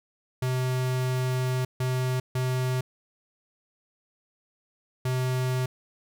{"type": "tone bursts at uneven times", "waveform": "square", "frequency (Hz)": 128.1, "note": "C3", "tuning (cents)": -36, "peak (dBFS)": -25, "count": 4, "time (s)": [[0.42, 1.65], [1.8, 2.2], [2.35, 2.81], [5.05, 5.66]], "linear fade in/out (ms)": 5, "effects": []}